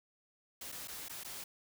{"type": "noise with dropouts", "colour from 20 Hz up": "white", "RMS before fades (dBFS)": -45, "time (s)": [0.61, 1.44], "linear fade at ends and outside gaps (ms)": 5, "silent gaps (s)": [[0.719, 0.723], [0.875, 0.881], [1.085, 1.095], [1.236, 1.246]], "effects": []}